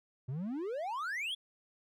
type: exponential sweep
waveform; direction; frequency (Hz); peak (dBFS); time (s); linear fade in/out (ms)
triangle; up; 120 to 3492; -33; 0.28-1.35; 10
effects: none